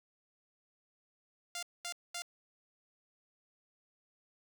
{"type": "tone bursts", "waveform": "5% pulse", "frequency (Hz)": 698, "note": "F5", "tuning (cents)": -1, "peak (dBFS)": -27, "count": 3, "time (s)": [1.55, 2.221], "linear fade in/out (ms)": 2, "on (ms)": 77, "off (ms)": 220, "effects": []}